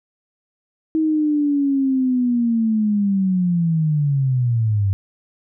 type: linear sweep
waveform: sine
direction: down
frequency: 319.1 to 95.4 Hz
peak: -15 dBFS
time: 0.95-4.93 s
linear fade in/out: 0 ms
effects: none